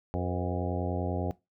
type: harmonic tone with a mistuned harmonic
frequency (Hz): 90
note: F#2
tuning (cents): -47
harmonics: 1 / 2 / 3 / 4 / 5 / 6 / 7 / 8 / 9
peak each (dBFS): -32 / -35 / -37 / -38 / -39 / -40 / -40 / -41 / -42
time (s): 0.14-1.31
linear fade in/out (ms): 0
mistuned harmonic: 6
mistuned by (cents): -63
effects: noise-tail reverb RT60 0.2 s tail -19 dB re dry